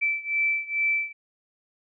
sine beating tone pair, 2324 / 2326.3 Hz, D7 / D7, -19 / -17 cents, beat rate 2.3 Hz, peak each -25 / -27 dBFS, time 0.01-1.13 s, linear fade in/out 20 ms, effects none

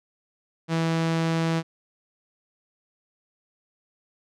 sawtooth tone, 163.9 Hz, E3, 10 cents flat, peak -18 dBFS, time 0.68-1.63 s, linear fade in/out 50 ms, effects low-pass 6000 Hz 12 dB/octave

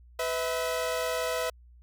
sawtooth tone pair together, 499.8 / 647.5 Hz, B4 / E5, +21 / -31 cents, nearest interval major third, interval 448 cents, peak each -27 dBFS, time 0.19-1.5 s, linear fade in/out 5 ms, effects added 60 Hz sine -51 dBFS peak until 1.82 s

